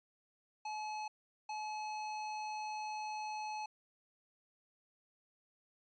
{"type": "tone bursts at uneven times", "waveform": "square", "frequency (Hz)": 855, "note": "A5", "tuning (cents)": -50, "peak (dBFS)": -40, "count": 2, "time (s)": [[0.65, 1.08], [1.49, 3.66]], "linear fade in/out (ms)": 5, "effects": ["resampled to 16000 Hz"]}